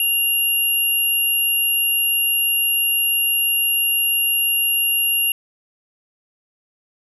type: tone pair together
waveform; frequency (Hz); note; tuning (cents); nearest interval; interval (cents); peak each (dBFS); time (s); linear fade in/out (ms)
sine; 2794 / 11283; F7 / F9; 0 / +17; 2 octaves; 2417; -19 / -18; 0-5.32; 2
effects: none